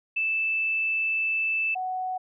sine tone pair in turn, 2637 / 743 Hz, E7 / F#5, 0 / +7 cents, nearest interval octave + minor seventh, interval 2193 cents, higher first, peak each -23 / -27 dBFS, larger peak first, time 0.16-1.75 / 1.75-2.18 s, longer first, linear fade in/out 10 ms, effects none

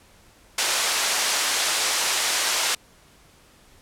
white band-pass noise, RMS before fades -23 dBFS, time 0.58-2.75 s, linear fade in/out 5 ms, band 520 to 7800 Hz, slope 12 dB/octave, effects pink hiss -54 dBFS RMS until 3.81 s + low-pass 12000 Hz 12 dB/octave

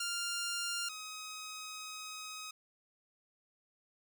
10% pulse tone pair in turn, 1396.9 / 1263.2 Hz, F6 / D#6, 0 / +26 cents, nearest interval major second, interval 174 cents, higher first, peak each -27 / -35 dBFS, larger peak first, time 0-0.89 / 0.89-2.51 s, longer second, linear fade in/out 5 ms, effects none

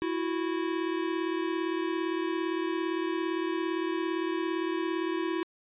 square tone pair together, 329.6 / 367.2 Hz, E4 / F#4, 0 / -13 cents, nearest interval major second, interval 187 cents, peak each -31 / -33 dBFS, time 0.02-5.43 s, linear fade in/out 0 ms, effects resampled to 8000 Hz

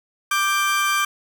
30% pulse tone pair together, 1179 / 1573.8 Hz, D6 / G6, +6 / +6 cents, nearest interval perfect fourth, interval 500 cents, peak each -17 / -20 dBFS, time 0.31-1.05 s, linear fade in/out 5 ms, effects none

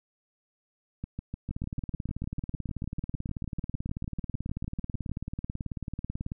two click trains, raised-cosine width 5 ms, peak -21 / -22 dBFS, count 89 / 28, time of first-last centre 1.51-6.319 / 1.04-5.094 s, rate 18.3 / 6.66 Hz, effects none

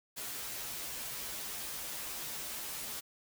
white noise with comb filter, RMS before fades -41 dBFS, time 0.16-3.01 s, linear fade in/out 20 ms, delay 11 ms, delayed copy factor -0.9, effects none

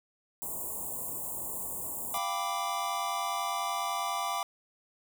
white band-stop noise, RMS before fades -37 dBFS, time 0.42-2.18 s, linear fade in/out 0 ms, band 1100 to 7100 Hz, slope 96 dB/octave
square chord, G dominant seventh, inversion third, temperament equal with one note detuned, 694 / 784 / 987.8 / 1174.7 Hz, F5 / G5 / B5 / D6, -11 / 0 / 0 / 0 cents, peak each -38 / -37 / -38 / -35 dBFS, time 2.14-4.43 s, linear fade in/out 2 ms
effects none

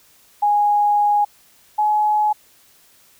sine tone pair in turn, 827 / 845.8 Hz, G#5 / G#5, -8 / +31 cents, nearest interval unison, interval 39 cents, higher second, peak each -13 / -14 dBFS, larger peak first, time 0.42-1.25 / 1.78-2.33 s, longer first, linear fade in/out 10 ms, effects white hiss -53 dBFS RMS until 3.19 s

